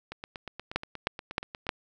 two click trains, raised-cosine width 0.3 ms, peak -10 / -22 dBFS, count 4 / 14, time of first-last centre 0.76-1.692 / 0.12-1.668 s, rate 3.22 / 8.4 Hz, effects none

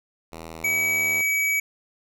5% pulse tone with vibrato, 81.2 Hz, E2, 26 cents flat, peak -25 dBFS, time 0.32-1.22 s, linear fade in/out 5 ms, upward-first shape sine, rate 2.3 Hz, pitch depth 15 cents each way
square tone, 2277 Hz, C#7, 46 cents sharp, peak -21 dBFS, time 0.64-1.6 s, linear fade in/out 5 ms
effects none

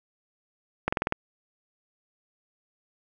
slowing click train, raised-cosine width 0.5 ms, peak -9 dBFS, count 6, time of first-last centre 0.88-1.124 s, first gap 45 ms, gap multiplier 1.04, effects none

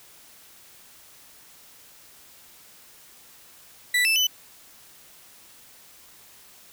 35% pulse tone with pitch steps, 1971 / 2644 / 3005 Hz, B6 / E7 / F#7, -4 / +5 / +26 cents, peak -17 dBFS, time 3.94-4.27 s, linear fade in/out 5 ms, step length 110 ms, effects white hiss -51 dBFS RMS until 6.72 s

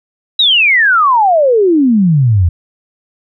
sine exponential sweep, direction down, 3943 to 81 Hz, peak -6 dBFS, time 0.39-2.49 s, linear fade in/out 5 ms, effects none

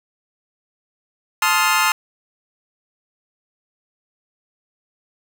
25% pulse chord, F dominant seventh, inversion first, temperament just, 873.1 / 1047.7 / 1257.2 / 1396.9 Hz, A5 / C6 / Eb6 / F6, -14 / +2 / +18 / 0 cents, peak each -17 dBFS, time 1.42-1.92 s, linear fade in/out 2 ms, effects none

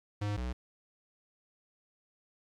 square tone pair in turn, 103.4 / 61.8 Hz, G#2 / B1, -7 / +2 cents, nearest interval major sixth, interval 891 cents, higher first, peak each -32 / -34 dBFS, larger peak first, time 0.21-0.37 / 0.37-0.53 s, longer neither, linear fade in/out 10 ms, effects low-pass 6000 Hz 12 dB/octave + 11-bit

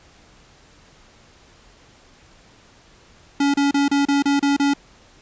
square tone bursts, 282.2 Hz, C#4, 31 cents sharp, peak -16 dBFS, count 8, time 3.4-4.737 s, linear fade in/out 5 ms, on 140 ms, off 31 ms, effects pink hiss -51 dBFS RMS until 5.21 s + resampled to 16000 Hz

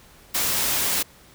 white noise, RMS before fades -23 dBFS, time 0.34-1.03 s, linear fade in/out 10 ms, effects pink hiss -51 dBFS RMS until 1.34 s

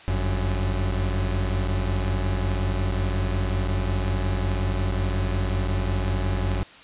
40% pulse tone pair together, 49 / 92.5 Hz, G1 / F#2, 0 / 0 cents, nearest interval major seventh, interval 1100 cents, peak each -24 dBFS, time 0.08-6.63 s, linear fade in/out 0 ms, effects white hiss -46 dBFS RMS until 6.83 s + resampled to 8000 Hz

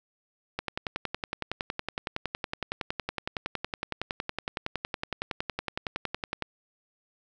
click train, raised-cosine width 0.3 ms, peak -14 dBFS, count 64, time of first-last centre 0.59-6.423 s, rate 10.8 Hz, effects none

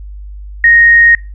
sine tone, 1864.7 Hz, A#6, in tune, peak -3 dBFS, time 0.64-1.15 s, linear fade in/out 2 ms, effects noise-tail reverb RT60 0.3 s tail -23 dB re dry + added 50 Hz sine -25 dBFS peak until 1.34 s

